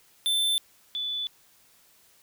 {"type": "tone pair in turn", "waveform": ["square", "sine"], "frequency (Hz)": [3540, 3477], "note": ["A7", "A7"], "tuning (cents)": [10, -21], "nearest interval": "unison", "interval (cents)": 31, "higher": "first", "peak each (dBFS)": [-23, -28], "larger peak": "first", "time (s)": [[0.26, 0.58], [0.95, 1.27]], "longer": "neither", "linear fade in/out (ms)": 0, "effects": ["white hiss -60 dBFS RMS until 2.22 s"]}